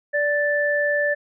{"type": "tone pair together", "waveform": "sine", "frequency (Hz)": [583.8, 1760], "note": ["D5", "A6"], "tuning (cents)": [-10, 0], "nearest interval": "octave + perfect fifth", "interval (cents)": 1910, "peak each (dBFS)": -21, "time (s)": [0.13, 1.15], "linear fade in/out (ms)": 20, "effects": []}